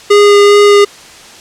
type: tone with vibrato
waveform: square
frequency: 408.8 Hz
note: G#4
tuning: 27 cents flat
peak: -3 dBFS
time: 0.1-0.85 s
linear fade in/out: 10 ms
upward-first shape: sine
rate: 2.5 Hz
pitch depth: 9 cents each way
effects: white hiss -34 dBFS RMS until 1.4 s + low-pass 7000 Hz 12 dB/octave